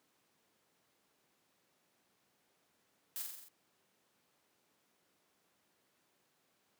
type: noise with echo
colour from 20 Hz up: blue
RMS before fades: -41 dBFS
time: 3.16-3.22 s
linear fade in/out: 0 ms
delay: 44 ms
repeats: 6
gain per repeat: -3 dB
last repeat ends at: 3.484 s
effects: pink hiss -75 dBFS RMS until 6.79 s + high-pass 200 Hz 12 dB/octave